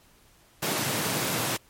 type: high-pass noise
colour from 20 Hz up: pink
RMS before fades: -28 dBFS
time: 0.62-1.57 s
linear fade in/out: 10 ms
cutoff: 110 Hz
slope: 48 dB/octave
effects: pink hiss -59 dBFS RMS until 1.69 s + MP3 64 kbps